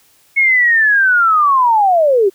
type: linear sweep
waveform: sine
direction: down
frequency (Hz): 2198 to 366.3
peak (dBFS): -8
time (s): 0.36-2.3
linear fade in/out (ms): 20
effects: white hiss -52 dBFS RMS until 2.34 s